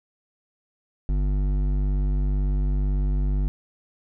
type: tone with hard clipping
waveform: sine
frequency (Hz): 49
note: G1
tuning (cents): 0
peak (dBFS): -22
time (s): 1.09-3.48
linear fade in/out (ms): 0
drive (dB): 11
effects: none